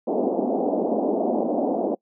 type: band-pass noise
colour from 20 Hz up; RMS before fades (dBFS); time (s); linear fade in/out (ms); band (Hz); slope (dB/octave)
pink; -23; 0.07-1.95; 10; 220 to 770; 48
effects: noise-tail reverb RT60 0.1 s tail -24 dB re dry